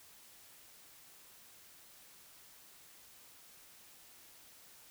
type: silence
effects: white hiss -59 dBFS RMS until 4.9 s